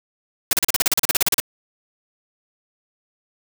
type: noise bursts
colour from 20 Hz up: white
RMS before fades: -17 dBFS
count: 16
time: 0.51-1.401 s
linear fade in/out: 2 ms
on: 21 ms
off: 37 ms
effects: none